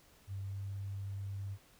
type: tone with pitch glide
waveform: sine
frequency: 97.8 to 98.65 Hz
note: G2 to G2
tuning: -4 to +11 cents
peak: -38 dBFS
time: 0.27-1.58 s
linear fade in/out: 50 ms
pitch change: +15 cents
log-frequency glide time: 0.48-0.61 s
effects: pink hiss -64 dBFS RMS until 1.79 s